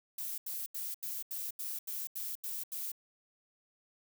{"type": "noise bursts", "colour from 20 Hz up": "violet", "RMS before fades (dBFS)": -39, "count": 10, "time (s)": [0.18, 2.918], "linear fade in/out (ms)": 5, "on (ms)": 200, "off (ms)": 82, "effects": []}